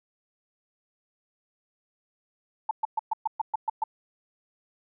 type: tone bursts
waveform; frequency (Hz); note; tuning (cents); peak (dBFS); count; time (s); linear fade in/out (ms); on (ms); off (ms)
sine; 880; A5; 0; -22; 9; 2.69-3.839; 5; 21; 120
effects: none